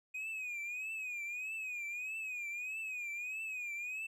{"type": "tone with vibrato", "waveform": "triangle", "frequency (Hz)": 2489, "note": "D#7", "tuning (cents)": 0, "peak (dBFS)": -37, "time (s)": [0.14, 4.07], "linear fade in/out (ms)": 10, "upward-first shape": "triangle", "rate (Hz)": 1.6, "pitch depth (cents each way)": 120, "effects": []}